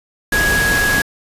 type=tone in noise; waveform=sine; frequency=1661.2 Hz; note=G#6; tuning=in tune; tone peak=-14 dBFS; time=0.32-1.02 s; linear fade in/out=5 ms; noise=pink; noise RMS=-19 dBFS; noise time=0.32-1.02 s; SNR=+2 dB; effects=resampled to 32000 Hz